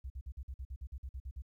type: tone bursts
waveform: sine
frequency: 65.3 Hz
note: C2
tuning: 3 cents flat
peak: -39 dBFS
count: 13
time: 0.04-1.422 s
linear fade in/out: 10 ms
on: 62 ms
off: 48 ms
effects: 13-bit